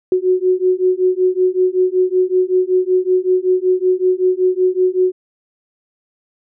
sine beating tone pair, 365.9 / 371.2 Hz, F#4 / F#4, -19 / +6 cents, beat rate 5.3 Hz, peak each -15 dBFS, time 0.12-5.12 s, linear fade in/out 2 ms, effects none

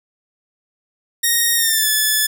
5% pulse tone with pitch glide, 1864.7 to 1729.8 Hz, A#6 to A6, 0 to -30 cents, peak -4 dBFS, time 1.23-2.27 s, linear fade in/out 10 ms, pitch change -130 cents, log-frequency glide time 1.56-1.88 s, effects none

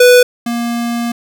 square tone pair in turn, 493.9 / 235.9 Hz, B4 / A#3, 0 / +21 cents, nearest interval octave + minor second, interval 1279 cents, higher first, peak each -4 / -16 dBFS, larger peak first, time 0-0.23 / 0.46-1.12 s, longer second, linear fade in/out 5 ms, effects none

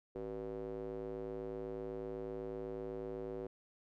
square tone with band-pass filter, 54 Hz, A1, 32 cents flat, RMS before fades -43 dBFS, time 0.15-3.47 s, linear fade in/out 5 ms, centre 430 Hz, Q 4.4, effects none

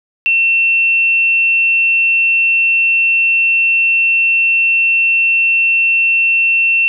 sine tone, 2700 Hz, E7, 41 cents sharp, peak -9 dBFS, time 0.26-6.88 s, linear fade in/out 0 ms, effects none

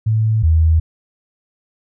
sine tone pair in turn, 110 / 80.33 Hz, A2 / E2, 0 / -44 cents, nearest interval perfect fourth, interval 544 cents, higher first, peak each -12 / -9 dBFS, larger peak second, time 0.06-0.43 / 0.43-0.8 s, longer neither, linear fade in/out 10 ms, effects none

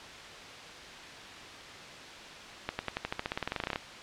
accelerating click train, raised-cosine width 0.3 ms, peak -15 dBFS, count 20, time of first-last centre 2.69-3.759 s, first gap 100 ms, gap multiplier 0.93, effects white hiss -45 dBFS RMS until 4.02 s + low-pass 4000 Hz 12 dB/octave

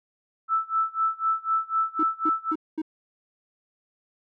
sine tone with tremolo, 1318.5 Hz, E6, in tune, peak -19 dBFS, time 0.48-2.55 s, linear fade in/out 50 ms, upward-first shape sine, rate 4 Hz, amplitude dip 95%
triangle tone bursts, 314.1 Hz, D#4, 16 cents sharp, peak -23 dBFS, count 4, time 1.99-2.818 s, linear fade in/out 5 ms, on 42 ms, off 220 ms
effects none

